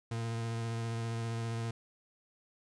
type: tone with vibrato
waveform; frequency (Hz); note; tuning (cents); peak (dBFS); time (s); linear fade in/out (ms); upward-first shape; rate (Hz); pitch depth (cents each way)
40% pulse; 114.8; A#2; -26; -33; 0.11-1.71; 5; triangle; 15; 20
effects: resampled to 22050 Hz + 11-bit